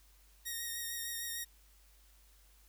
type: tone with vibrato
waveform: 5% pulse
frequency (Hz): 1864.7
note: A#6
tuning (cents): 0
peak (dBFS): -28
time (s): 0.45-1.45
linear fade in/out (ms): 20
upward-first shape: sine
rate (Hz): 6.6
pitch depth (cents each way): 22
effects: added 50 Hz sine -62 dBFS peak until 2.68 s + white hiss -67 dBFS RMS until 2.68 s